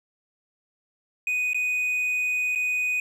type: tone with dropouts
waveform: triangle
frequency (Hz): 2489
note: D#7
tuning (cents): 0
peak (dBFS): -21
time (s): 1.27-3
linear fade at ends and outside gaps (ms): 2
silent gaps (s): 1.533-1.545 / 2.551-2.557
effects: none